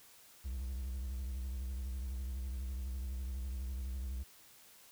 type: tone with vibrato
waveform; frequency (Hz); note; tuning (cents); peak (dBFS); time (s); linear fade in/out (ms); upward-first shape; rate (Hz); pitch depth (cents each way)
triangle; 64; C2; -38; -35; 0.44-4.24; 20; sine; 12; 120
effects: white hiss -60 dBFS RMS until 4.91 s